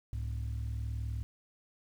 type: tone pair together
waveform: sine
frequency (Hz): 67.3 / 106.94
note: C2 / A2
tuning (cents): +49 / -49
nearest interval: minor sixth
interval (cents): 802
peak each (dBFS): -34 / -35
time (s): 0.13-1.23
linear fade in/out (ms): 0
effects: tanh soft clip ceiling -30 dBFS + 10-bit